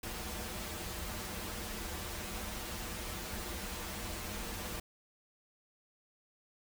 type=noise with comb filter; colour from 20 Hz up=pink; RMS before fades=-41 dBFS; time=0.03-4.8 s; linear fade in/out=5 ms; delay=7.3 ms; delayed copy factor=-1; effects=none